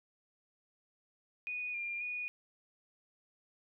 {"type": "tone with pitch steps", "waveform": "sine", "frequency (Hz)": [2472, 2397, 2460], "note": ["D#7", "D7", "D#7"], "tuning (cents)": [-12, 35, -20], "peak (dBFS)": -36, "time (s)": [1.47, 2.28], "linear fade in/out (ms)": 0, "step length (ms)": 270, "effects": []}